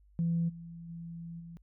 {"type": "tone with level steps", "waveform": "sine", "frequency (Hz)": 167.9, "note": "E3", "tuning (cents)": 32, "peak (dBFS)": [-26, -43, -40, -44], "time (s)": [0.19, 1.57], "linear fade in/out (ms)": 0, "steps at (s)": [0.48, 0.88, 1.39], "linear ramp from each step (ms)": 20, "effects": ["tanh soft clip ceiling -22 dBFS", "added 50 Hz sine -59 dBFS peak until 1.62 s"]}